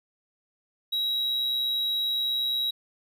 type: tone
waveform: triangle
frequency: 3857 Hz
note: B7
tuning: 42 cents flat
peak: -23 dBFS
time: 0.92-2.71 s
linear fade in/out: 10 ms
effects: none